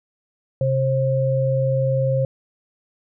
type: tone pair together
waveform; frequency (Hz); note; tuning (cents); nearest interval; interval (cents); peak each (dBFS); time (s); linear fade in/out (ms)
sine; 131.95 / 533; C3 / C5; +15 / +32; 2 octaves; 2417; -19 / -20; 0.61-2.25; 2
effects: none